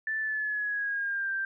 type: tone with pitch glide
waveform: sine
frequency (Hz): 1759 to 1576.2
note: A6 to G6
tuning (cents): -1 to +9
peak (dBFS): -28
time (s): 0.07-1.45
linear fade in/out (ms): 2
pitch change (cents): -190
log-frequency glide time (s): 0.19-1.32
effects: none